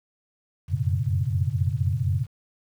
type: tone cluster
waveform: sine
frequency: 88.9 / 93.1 / 109.1 / 124 / 139 Hz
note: F2 / F#2 / A2 / B2 / C#3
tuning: +31 / +11 / -14 / +7 / +5 cents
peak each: -28 dBFS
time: 0.68-2.27 s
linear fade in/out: 50 ms
effects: 9-bit